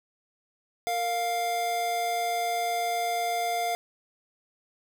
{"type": "tone pair together", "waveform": "square", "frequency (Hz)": [462.1, 702], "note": ["A#4", "F5"], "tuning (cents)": [-15, 9], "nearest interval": "perfect fifth", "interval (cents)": 724, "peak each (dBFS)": [-37, -27], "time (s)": [0.87, 3.75], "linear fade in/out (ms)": 0, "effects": []}